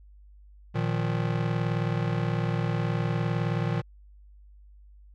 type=chord; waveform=square; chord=Bb suspended fourth; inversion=none; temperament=just; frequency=116.54 / 155.39 / 174.81 Hz; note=Bb2 / Eb3 / F3; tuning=0 / -2 / +2 cents; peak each=-29 / -30 / -33 dBFS; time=0.74-3.82 s; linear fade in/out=20 ms; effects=added 50 Hz sine -49 dBFS peak until 5.14 s + low-pass 3000 Hz 12 dB/octave